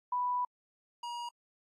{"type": "tone pair in turn", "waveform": ["sine", "square"], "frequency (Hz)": [987.8, 953.5], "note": ["B5", "A#5"], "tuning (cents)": [0, 39], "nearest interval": "minor second", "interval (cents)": 61, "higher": "first", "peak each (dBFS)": [-29, -38], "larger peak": "first", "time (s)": [[0.12, 0.45], [1.03, 1.29]], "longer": "first", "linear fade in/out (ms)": 5, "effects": ["low-pass 7000 Hz 12 dB/octave", "AAC 48 kbps"]}